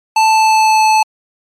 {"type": "tone with pitch glide", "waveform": "square", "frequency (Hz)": [880, 869.9], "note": ["A5", "A5"], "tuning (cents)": [0, -20], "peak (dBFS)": -8, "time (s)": [0.16, 1.03], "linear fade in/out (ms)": 5, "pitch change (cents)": -20, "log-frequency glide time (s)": [0.27, 0.84], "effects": ["low-pass 8000 Hz 12 dB/octave", "MP3 96 kbps"]}